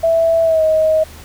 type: tone with pitch glide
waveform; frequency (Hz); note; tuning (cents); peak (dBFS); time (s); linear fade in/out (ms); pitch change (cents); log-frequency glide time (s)
sine; 659.3 to 630.3; E5 to D#5; 0 to +22; -10; 0.03-1.04; 10; -78; 0.43-0.63
effects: added 77 Hz sine -39 dBFS peak until 1.24 s + pink hiss -39 dBFS RMS until 1.24 s

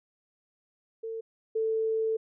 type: tone pair in turn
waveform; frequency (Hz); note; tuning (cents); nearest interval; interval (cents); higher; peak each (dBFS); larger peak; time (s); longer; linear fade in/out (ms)
sine; 450 / 443.5; A4 / A4; +39 / +14; unison; 25; first; -33 / -25; second; 1.03-1.21 / 1.55-2.17; second; 10
effects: none

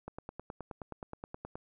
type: click train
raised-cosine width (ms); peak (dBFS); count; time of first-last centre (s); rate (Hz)
1; -27; 15; 0.08-1.555; 9.49
effects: none

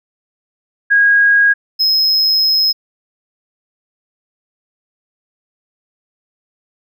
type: tone pair in turn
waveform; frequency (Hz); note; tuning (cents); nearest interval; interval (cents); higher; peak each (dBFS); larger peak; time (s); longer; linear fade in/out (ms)
sine / triangle; 1640 / 5134; G#6 / E8; -22 / -47; octave + minor sixth; 1975; second; -7 / -9; first; 0.9-1.54 / 1.79-2.73; second; 20
effects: none

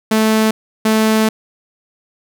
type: tone bursts at uneven times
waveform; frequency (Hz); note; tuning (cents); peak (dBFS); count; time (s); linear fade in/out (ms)
sawtooth; 218.8; A3; -9; -7; 2; 0.11-0.51 / 0.85-1.29; 5
effects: none

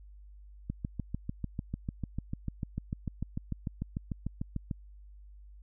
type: click train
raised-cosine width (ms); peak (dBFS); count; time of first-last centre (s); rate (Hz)
5; -21; 28; 0.7-4.712; 6.73
effects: added 50 Hz sine -49 dBFS peak until 5.62 s

